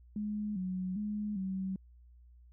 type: tone with pitch steps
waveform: sine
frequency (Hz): 209.7 / 185 / 209.2 / 190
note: G#3 / F#3 / G#3 / F#3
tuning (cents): +17 / 0 / +13 / +46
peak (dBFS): -33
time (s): 0.16-1.76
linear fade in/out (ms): 2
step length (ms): 400
effects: added 60 Hz sine -55 dBFS peak until 2.52 s